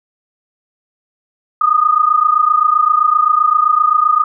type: tone pair together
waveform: sine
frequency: 1216.8 / 1244.5 Hz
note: D#6 / D#6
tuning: -39 / 0 cents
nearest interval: unison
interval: 39 cents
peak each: -12 dBFS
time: 1.61-4.24 s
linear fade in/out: 5 ms
effects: none